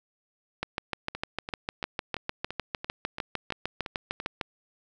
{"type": "two click trains", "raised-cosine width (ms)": 0.3, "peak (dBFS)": [-19, -13], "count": [10, 26], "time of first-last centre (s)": [[1.15, 4.201], [0.63, 4.412]], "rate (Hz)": [2.95, 6.61], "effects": []}